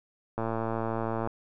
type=click train; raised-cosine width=1 ms; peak=-17 dBFS; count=102; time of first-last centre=0.38-1.274 s; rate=113 Hz; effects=none